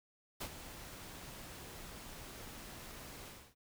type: noise with ADSR envelope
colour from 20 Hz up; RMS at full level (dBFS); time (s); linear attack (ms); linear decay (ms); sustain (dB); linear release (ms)
pink; -40; 0.4-3.55; 14; 71; -10; 280
effects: none